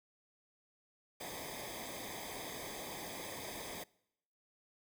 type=noise with comb filter; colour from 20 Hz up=pink; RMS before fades=-45 dBFS; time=1.2-3.84 s; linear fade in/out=10 ms; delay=0.71 ms; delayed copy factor=-0.85; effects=noise-tail reverb RT60 0.8 s tail -24 dB re dry